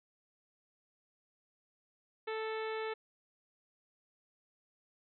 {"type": "harmonic tone", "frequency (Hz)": 440, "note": "A4", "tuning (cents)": 0, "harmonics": [1, 2, 3, 4, 5, 6, 7, 8, 9], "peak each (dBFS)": [-37, -44, -46, -47, -48, -52, -57, -55, -56], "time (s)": [2.27, 2.94], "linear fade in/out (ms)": 10, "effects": []}